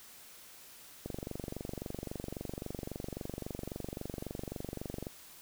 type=click train; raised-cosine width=2 ms; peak=-25 dBFS; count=96; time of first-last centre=1.06-5.068 s; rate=23.7 Hz; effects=white hiss -54 dBFS RMS until 5.41 s